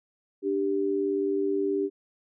sine tone pair together, 294.6 / 393.2 Hz, D4 / G4, +6 / +5 cents, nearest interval perfect fourth, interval 499 cents, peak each -29 / -25 dBFS, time 0.42-1.9 s, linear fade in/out 50 ms, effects none

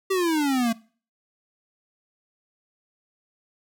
square exponential sweep, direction down, 392 to 222.9 Hz, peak -21 dBFS, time 0.1-0.73 s, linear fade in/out 10 ms, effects noise-tail reverb RT60 0.4 s tail -21 dB re dry

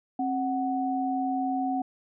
sine tone pair together, 266.7 / 742.7 Hz, C4 / F#5, +33 / +6 cents, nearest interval octave + tritone, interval 1773 cents, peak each -28 dBFS, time 0.19-1.82 s, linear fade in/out 5 ms, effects none

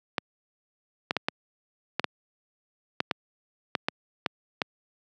clicks, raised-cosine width 0.3 ms, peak -8 dBFS, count 12, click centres 0.182 / 1.109 / 1.167 / 1.285 / 1.996 / 2.043 / 3.004 / 3.112 / 3.752 / 3.885 / 4.262 / 4.618 s, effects high-pass 150 Hz 12 dB/octave

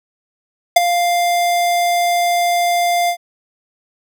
square tone with ADSR envelope, 698.5 Hz, F5, in tune, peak -3 dBFS, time 0.76-3.17 s, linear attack 7 ms, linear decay 20 ms, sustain -11 dB, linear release 81 ms, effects none

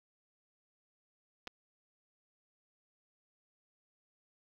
clicks, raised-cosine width 0.2 ms, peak -25 dBFS, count 2, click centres 1.472 / 1.476 s, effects low-pass 5000 Hz 12 dB/octave + 9-bit

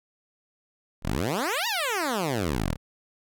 10% pulse exponential two-way sweep, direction up then down, 32.7 to 977 to 32.7 Hz, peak -17 dBFS, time 1.02-2.77 s, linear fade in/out 50 ms, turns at 1.67 s, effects none

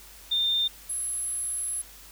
sine tone pair in turn, 3613 / 10861 Hz, A7 / F9, +45 / -49 cents, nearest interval octave + perfect fifth, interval 1906 cents, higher second, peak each -22 / -28 dBFS, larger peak first, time 0.31-0.68 / 0.89-1.82 s, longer second, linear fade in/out 10 ms, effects added 50 Hz sine -53 dBFS peak until 2.11 s + white hiss -49 dBFS RMS until 2.11 s

